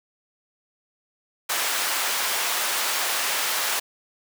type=high-pass noise; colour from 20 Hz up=pink; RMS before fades=-25 dBFS; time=1.49-3.8 s; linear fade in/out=10 ms; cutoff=910 Hz; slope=12 dB/octave; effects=none